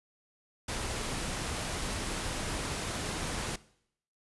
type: noise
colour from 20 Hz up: pink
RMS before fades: -35 dBFS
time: 0.68-3.56 s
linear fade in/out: 5 ms
effects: noise-tail reverb RT60 0.7 s tail -20 dB re dry + resampled to 24000 Hz